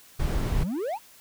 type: noise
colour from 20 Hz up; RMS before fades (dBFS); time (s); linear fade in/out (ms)
brown; -25; 0.19-0.64; 10
type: exponential sweep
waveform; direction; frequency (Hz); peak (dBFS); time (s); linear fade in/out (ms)
triangle; up; 98 to 987.8; -25; 0.54-0.99; 50
effects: white hiss -53 dBFS RMS until 1.2 s